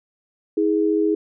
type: tone pair together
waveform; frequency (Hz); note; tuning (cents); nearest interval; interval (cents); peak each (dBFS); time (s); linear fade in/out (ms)
sine; 320.6 / 415.3; E4 / G#4; -48 / 0; major third; 448; -19; 0.57-1.15; 5
effects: none